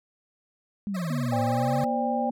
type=exponential two-way sweep; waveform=sine; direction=down then up; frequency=209.4 to 110 to 141.9 Hz; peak=-27 dBFS; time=0.87-1.84 s; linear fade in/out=0 ms; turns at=1.39 s
type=tone with vibrato; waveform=20% pulse; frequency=587.3 Hz; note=D5; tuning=in tune; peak=-31 dBFS; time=0.94-1.85 s; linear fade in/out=10 ms; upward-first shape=sine; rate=19 Hz; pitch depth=200 cents each way
type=tone; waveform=sine; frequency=239.5 Hz; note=A#3; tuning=47 cents sharp; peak=-28 dBFS; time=1.1-2.31 s; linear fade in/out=5 ms
type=chord; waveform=sine; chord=C suspended second; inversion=none; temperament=equal with one note detuned; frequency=523.3 / 587.3 / 800.9 Hz; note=C5 / D5 / G5; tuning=0 / 0 / +37 cents; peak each=-32 / -31 / -27 dBFS; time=1.32-2.3 s; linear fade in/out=5 ms
effects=none